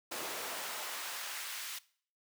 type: noise with high-pass filter sweep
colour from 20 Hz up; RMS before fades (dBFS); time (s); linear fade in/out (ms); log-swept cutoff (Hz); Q
pink; -41; 0.11-1.79; 10; 370 to 2100; 0.84
effects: noise-tail reverb RT60 0.5 s tail -20 dB re dry